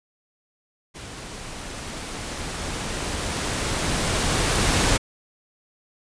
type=noise with level ramp; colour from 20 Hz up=pink; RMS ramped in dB=-38 to -19 dBFS; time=0.94-4.98 s; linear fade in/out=20 ms; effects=resampled to 22050 Hz